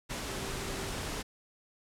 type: tone in noise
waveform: sine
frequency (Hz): 389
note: G4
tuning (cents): -13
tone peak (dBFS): -44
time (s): 0.27-0.92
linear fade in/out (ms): 20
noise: pink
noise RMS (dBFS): -37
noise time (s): 0.09-1.23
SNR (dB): -10
effects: low-pass 10000 Hz 12 dB/octave